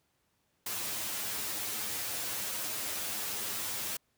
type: noise with comb filter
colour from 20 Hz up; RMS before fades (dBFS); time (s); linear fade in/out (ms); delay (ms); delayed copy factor
white; -36; 0.66-3.97; 5; 9.5; +0.95
effects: pink hiss -75 dBFS RMS until 4.17 s + high-pass 60 Hz 12 dB/octave